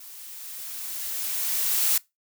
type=noise with level ramp; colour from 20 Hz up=blue; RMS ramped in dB=-44 to -21 dBFS; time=0-1.98 s; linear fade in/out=5 ms; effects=noise-tail reverb RT60 0.2 s tail -22 dB re dry